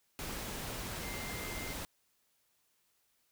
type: tone in noise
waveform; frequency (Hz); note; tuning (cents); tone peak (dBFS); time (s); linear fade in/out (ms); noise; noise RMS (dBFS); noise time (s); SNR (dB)
sine; 2093; C7; 0; -46; 1.03-1.73; 0; pink; -41; 0.19-1.85; -8
effects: white hiss -75 dBFS RMS until 3.31 s